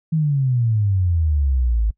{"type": "exponential sweep", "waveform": "sine", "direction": "down", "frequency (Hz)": [163, 51.91], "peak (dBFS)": -15, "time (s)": [0.12, 1.91], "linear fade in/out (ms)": 10, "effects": ["noise-tail reverb RT60 0.1 s tail -24 dB re dry"]}